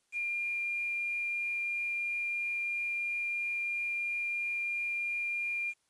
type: tone with quantisation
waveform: sine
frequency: 2401 Hz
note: D7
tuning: 38 cents sharp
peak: -31 dBFS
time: 0.12-5.74 s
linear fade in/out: 50 ms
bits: 9
effects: white hiss -75 dBFS RMS until 5.89 s + resampled to 24000 Hz